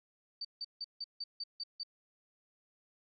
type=tone bursts; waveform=sine; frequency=4600 Hz; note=D8; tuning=37 cents flat; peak=-37 dBFS; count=8; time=0.41-1.834 s; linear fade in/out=5 ms; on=38 ms; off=160 ms; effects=none